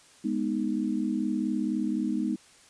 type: chord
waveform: sine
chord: G# minor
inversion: none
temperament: equal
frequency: 207.7 / 246.9 / 311.1 Hz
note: G#3 / B3 / D#4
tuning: 0 / 0 / 0 cents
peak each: -30 dBFS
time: 0.24-2.36 s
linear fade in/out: 10 ms
effects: white hiss -56 dBFS RMS until 2.69 s + resampled to 22050 Hz